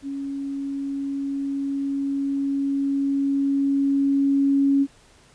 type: tone with level ramp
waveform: sine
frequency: 277.2 Hz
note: C#4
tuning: in tune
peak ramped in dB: -27 to -15 dBFS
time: 0.02-4.87 s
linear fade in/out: 50 ms
effects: pink hiss -54 dBFS RMS until 5.34 s + resampled to 22050 Hz